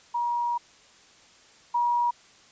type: tone pair in turn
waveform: sine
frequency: 954 / 958 Hz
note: A#5 / A#5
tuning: +40 / +47 cents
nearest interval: unison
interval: 7 cents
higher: second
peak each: -24 / -21 dBFS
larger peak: second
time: 0.14-0.58 / 1.74-2.11 s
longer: first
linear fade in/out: 10 ms
effects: white hiss -55 dBFS RMS until 2.51 s + resampled to 16000 Hz